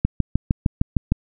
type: click train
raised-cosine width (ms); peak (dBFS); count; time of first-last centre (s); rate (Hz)
5; -4; 8; 0.05-1.12; 6.54
effects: none